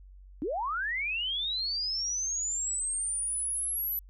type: linear sweep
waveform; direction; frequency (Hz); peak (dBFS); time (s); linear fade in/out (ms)
sine; up; 261.6 to 12000; -29; 0.42-3.99; 0
effects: added 47 Hz sine -48 dBFS peak until 4.09 s